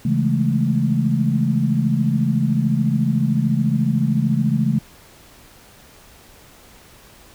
sine chord, A major seventh, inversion first, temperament just, 137.5 / 165 / 206.2 / 220 Hz, C#3 / E3 / G#3 / A3, -14 / +2 / -12 / 0 cents, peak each -20 / -22 / -23 / -20 dBFS, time 0.05-4.79 s, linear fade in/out 5 ms, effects pink hiss -47 dBFS RMS until 7.34 s

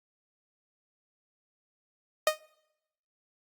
sawtooth tone with exponential decay, 619 Hz, D#5, 9 cents flat, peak -14 dBFS, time 2.27-2.39 s, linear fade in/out 2 ms, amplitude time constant 26 ms, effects noise-tail reverb RT60 0.9 s tail -25 dB re dry + Opus 48 kbps

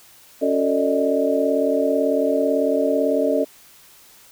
sine tone cluster, 278.1 / 368.8 / 446.3 / 590 / 628 Hz, C#4 / F#4 / A4 / D5 / D#5, +6 / -6 / +25 / +8 / +16 cents, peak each -22 / -30 / -22 / -23 / -22 dBFS, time 0.41-3.45 s, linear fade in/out 20 ms, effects white hiss -49 dBFS RMS until 4.31 s

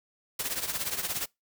white noise with tremolo, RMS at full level -29 dBFS, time 0.39-1.26 s, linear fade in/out 5 ms, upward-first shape triangle, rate 17 Hz, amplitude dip 80%, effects noise-tail reverb RT60 0.2 s tail -25 dB re dry

